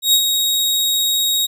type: tone with ADSR envelope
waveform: sawtooth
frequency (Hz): 3777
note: A#7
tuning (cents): +22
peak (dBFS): -6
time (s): 0.02-1.47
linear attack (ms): 110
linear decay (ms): 77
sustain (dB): -6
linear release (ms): 19
effects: none